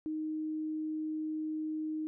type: tone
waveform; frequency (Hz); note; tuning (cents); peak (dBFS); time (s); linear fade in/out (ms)
sine; 311.1; D#4; 0; -33; 0.06-2.07; 0
effects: none